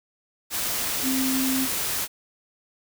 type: tone in noise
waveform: sine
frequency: 262.7 Hz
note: C4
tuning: 7 cents sharp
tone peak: -23 dBFS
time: 1.02-1.68 s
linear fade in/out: 50 ms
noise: white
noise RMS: -27 dBFS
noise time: 0.5-2.08 s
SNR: +1 dB
effects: none